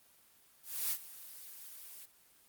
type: noise with ADSR envelope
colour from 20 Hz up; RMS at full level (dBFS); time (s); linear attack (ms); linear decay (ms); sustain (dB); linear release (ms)
blue; -33; 0.63-2.06; 280; 63; -17; 19
effects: white hiss -65 dBFS RMS until 2.48 s + Opus 24 kbps

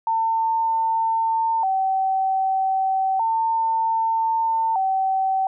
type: tone with vibrato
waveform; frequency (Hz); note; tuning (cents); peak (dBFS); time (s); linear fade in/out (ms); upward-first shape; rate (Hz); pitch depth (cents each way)
sine; 830.6; G#5; 0; -18; 0.07-5.47; 2; square; 0.32; 140
effects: none

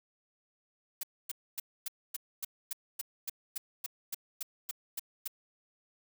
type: noise bursts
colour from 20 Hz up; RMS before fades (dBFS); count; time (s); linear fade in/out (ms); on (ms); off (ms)
blue; -36; 16; 1.01-5.278; 5; 23; 260
effects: none

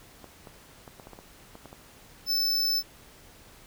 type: clicks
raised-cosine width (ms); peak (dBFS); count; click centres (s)
1; -30; 10; 0.243 / 0.472 / 0.878 / 0.998 / 1.071 / 1.133 / 1.189 / 1.554 / 1.657 / 1.729
type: tone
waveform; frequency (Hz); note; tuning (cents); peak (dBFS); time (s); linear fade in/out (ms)
square; 5274; E8; 0; -24; 2.26-2.83; 50
effects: pink hiss -53 dBFS RMS until 3.66 s

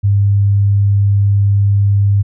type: tone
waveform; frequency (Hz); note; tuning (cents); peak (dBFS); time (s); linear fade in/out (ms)
sine; 100.5; G2; +44; -8; 0.03-2.23; 20
effects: none

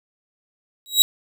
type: tone with exponential growth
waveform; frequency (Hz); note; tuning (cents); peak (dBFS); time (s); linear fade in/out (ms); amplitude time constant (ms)
sawtooth; 3852; B7; -44; -3; 0.86-1.02; 0; 33
effects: none

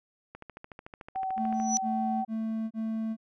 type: click train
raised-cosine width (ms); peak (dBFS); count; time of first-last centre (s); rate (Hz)
0.5; -28; 18; 0.35-1.6; 13.6
type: tone with vibrato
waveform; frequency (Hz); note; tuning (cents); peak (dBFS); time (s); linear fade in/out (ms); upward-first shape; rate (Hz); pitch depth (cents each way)
sine; 762; G5; -49; -29; 1.15-2.25; 10; triangle; 5; 10
type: tone bursts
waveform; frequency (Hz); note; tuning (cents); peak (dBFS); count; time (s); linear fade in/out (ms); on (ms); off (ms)
triangle; 222; A3; +16; -27; 4; 1.36-3.167; 50; 430; 29
type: tone with exponential growth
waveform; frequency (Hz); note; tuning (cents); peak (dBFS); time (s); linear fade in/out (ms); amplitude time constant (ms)
sine; 5920; F#8; 0; -21; 1.54-1.77; 0; 49
effects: none

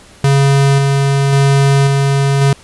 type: tone with tremolo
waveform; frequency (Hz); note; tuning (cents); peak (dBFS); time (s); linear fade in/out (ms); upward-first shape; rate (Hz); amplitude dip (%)
square; 138.59; C#3; 0; -8; 0.24-2.53; 2; square; 0.92; 25
effects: pink hiss -41 dBFS RMS until 2.63 s + resampled to 24000 Hz

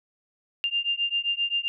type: beating tone pair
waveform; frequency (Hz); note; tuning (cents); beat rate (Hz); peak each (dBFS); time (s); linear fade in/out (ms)
sine; 2794 / 2801.6; F7 / F7; 0 / +5; 7.6; -27; 0.64-1.68; 0
effects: none

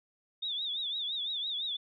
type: tone with vibrato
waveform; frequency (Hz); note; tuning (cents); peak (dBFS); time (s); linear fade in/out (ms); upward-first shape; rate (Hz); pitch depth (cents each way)
sine; 3600; A7; +39; -32; 0.42-1.77; 10; triangle; 5.9; 140
effects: none

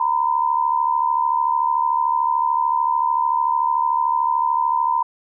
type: tone pair together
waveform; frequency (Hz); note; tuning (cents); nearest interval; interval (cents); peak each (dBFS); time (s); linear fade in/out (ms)
sine; 930.5 / 1004; A#5 / B5; -3 / +28; minor second; 131; -19; 0-5.03; 5
effects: none

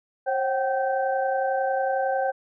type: tone cluster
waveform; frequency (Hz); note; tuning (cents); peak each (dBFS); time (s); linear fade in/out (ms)
sine; 536 / 742 / 773 / 1551; C5 / F#5 / G5 / G6; +42 / +5 / -24 / -19; -25 / -34 / -25 / -33; 0.26-2.32; 20
effects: none

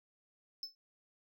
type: tone with exponential decay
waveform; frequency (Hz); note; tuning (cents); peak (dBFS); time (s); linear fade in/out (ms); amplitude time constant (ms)
triangle; 5260; E8; -5; -34; 0.63-0.75; 1; 26
effects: none

